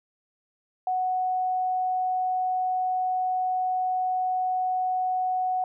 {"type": "tone", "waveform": "sine", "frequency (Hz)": 740, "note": "F#5", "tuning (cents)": 0, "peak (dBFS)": -23, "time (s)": [0.87, 5.64], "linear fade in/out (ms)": 2, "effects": []}